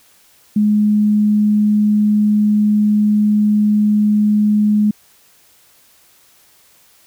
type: tone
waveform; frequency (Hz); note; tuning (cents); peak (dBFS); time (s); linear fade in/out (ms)
sine; 210; G#3; +19; -10; 0.56-4.91; 5
effects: white hiss -51 dBFS RMS until 7.06 s